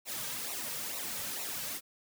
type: noise with flanger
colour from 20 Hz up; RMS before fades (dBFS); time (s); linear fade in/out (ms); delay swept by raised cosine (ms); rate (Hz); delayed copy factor
white; -38; 0.05-1.81; 50; 0.61 to 2.91; 2.2; -0.65
effects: none